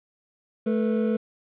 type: tone cluster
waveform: triangle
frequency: 218.1 / 440.6 / 488.7 Hz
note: A3 / A4 / B4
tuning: -15 / +2 / -18 cents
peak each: -21 / -27 / -26 dBFS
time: 0.66-1.17 s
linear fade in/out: 10 ms
effects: resampled to 8000 Hz + 9-bit